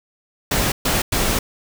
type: noise bursts at uneven times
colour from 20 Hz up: pink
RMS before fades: -19 dBFS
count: 3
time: 0.51-0.72 / 0.85-1.02 / 1.12-1.39 s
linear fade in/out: 5 ms
effects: none